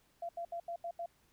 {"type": "tone bursts at uneven times", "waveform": "sine", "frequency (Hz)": 684, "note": "F5", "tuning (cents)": -36, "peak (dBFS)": -37, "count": 6, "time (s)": [[0.22, 0.29], [0.37, 0.45], [0.52, 0.6], [0.68, 0.76], [0.84, 0.91], [0.99, 1.06]], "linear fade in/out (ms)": 5, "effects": ["pink hiss -71 dBFS RMS until 1.32 s"]}